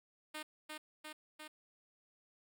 5% pulse tone with echo, 306.8 Hz, D#4, 24 cents flat, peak -31 dBFS, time 0.34-0.43 s, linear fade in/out 10 ms, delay 350 ms, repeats 3, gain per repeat -2 dB, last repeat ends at 1.48 s, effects none

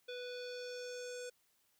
square tone with low-pass filter sweep, 493.9 Hz, B4, in tune, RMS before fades -45 dBFS, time 0.08-1.3 s, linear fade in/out 10 ms, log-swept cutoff 3600 to 7800 Hz, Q 3.2, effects white hiss -75 dBFS RMS until 1.79 s

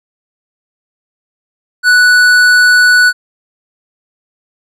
sine tone with tanh clipping, 1480 Hz, F#6, in tune, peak -6 dBFS, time 1.83-3.13 s, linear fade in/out 50 ms, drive 13 dB, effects none

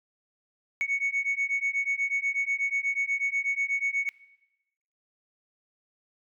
sine beating tone pair, 2217 / 2225.2 Hz, C#7 / C#7, 0 / +6 cents, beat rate 8.2 Hz, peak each -27 dBFS, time 0.81-4.09 s, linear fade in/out 0 ms, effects noise-tail reverb RT60 1.0 s tail -22 dB re dry + tanh soft clip ceiling -21 dBFS

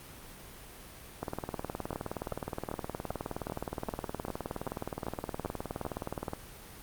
two click trains, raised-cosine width 1 ms, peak -20 / -20 dBFS, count 99 / 11, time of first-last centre 1.23-6.334 / 1.93-5.852 s, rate 19.2 / 2.55 Hz, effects pink hiss -49 dBFS RMS until 6.82 s + Opus 32 kbps

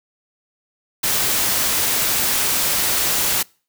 white noise, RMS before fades -19 dBFS, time 1.03-3.43 s, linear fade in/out 10 ms, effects noise-tail reverb RT60 0.4 s tail -26 dB re dry

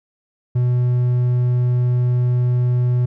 triangle tone, 123.47 Hz, B2, in tune, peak -12 dBFS, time 0.55-3.06 s, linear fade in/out 10 ms, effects none

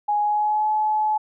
sine tone with pitch glide, 832 to 856.4 Hz, G#5 to A5, +3 to -47 cents, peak -18 dBFS, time 0.08-1.18 s, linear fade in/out 10 ms, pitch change +50 cents, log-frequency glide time 0.21-0.69 s, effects none

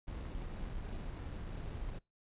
brown noise with sample-and-hold, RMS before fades -42 dBFS, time 0.07-1.99 s, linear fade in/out 10 ms, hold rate 3150 Hz, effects noise-tail reverb RT60 0.2 s tail -22 dB re dry + resampled to 8000 Hz

